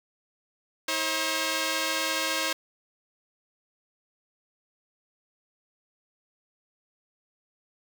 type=tone pair together; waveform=5% pulse; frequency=319.4 / 537.2 Hz; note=D#4 / C5; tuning=+45 / +46 cents; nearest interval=major sixth; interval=901 cents; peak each=-19 / -16 dBFS; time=0.88-2.53 s; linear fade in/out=5 ms; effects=none